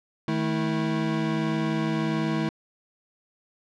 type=tone cluster; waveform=square; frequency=156.4 / 217.8 / 324.8 Hz; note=D#3 / A3 / E4; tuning=+9 / -17 / -26 cents; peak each=-29 dBFS; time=0.28-2.49 s; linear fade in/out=2 ms; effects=low-pass 4000 Hz 12 dB/octave